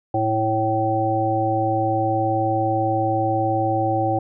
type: harmonic tone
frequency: 110.1 Hz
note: A2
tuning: 2 cents sharp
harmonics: 1 / 3 / 5 / 7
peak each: -25 / -24 / -25 / -21 dBFS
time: 0.14-4.19 s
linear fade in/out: 5 ms
effects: none